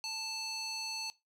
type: tone with band-pass filter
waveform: square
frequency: 880 Hz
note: A5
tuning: in tune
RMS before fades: -39 dBFS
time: 0.04-1.1 s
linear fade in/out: 0 ms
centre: 4900 Hz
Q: 2.7
effects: noise-tail reverb RT60 0.2 s tail -18 dB re dry